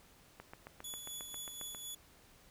click train, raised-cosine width 0.5 ms, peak -32 dBFS, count 11, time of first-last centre 0.4-1.748 s, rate 7.42 Hz
15% pulse tone with tremolo, 3420 Hz, A7, 50 cents flat, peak -35 dBFS, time 0.84-1.95 s, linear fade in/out 5 ms, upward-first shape sine, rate 4 Hz, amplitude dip 40%
effects pink hiss -63 dBFS RMS until 2.5 s

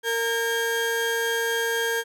35% pulse tone pair together, 460 / 1612 Hz, A#4 / G6, -23 / +48 cents, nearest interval octave + minor seventh, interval 2171 cents, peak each -24 dBFS, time 0.03-2.04 s, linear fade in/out 50 ms, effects none

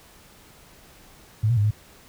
sine tone with pitch steps, 108 / 120 / 103.1 / 106.5 Hz, A2 / B2 / G#2 / G#2, -32 / -49 / -12 / +44 cents, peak -17 dBFS, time 1.43-1.71 s, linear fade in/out 10 ms, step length 70 ms, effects pink hiss -51 dBFS RMS until 2.08 s

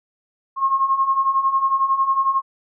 sine beating tone pair, 1070 / 1081 Hz, C6 / C#6, +38 / -44 cents, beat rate 11 Hz, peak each -22 / -17 dBFS, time 0.56-2.42 s, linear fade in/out 50 ms, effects none

